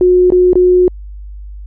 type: tone with dropouts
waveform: sine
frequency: 362.3 Hz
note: F#4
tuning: 36 cents flat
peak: -5 dBFS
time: 0.01-0.88 s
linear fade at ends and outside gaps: 1 ms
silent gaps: 0.303-0.321 / 0.532-0.555 s
effects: added 50 Hz sine -26 dBFS peak until 1.66 s